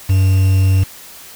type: tone with quantisation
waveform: triangle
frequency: 94.9 Hz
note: F#2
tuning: 44 cents sharp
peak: -7 dBFS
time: 0.09-0.84 s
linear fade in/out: 10 ms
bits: 5
effects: white hiss -37 dBFS RMS until 1.35 s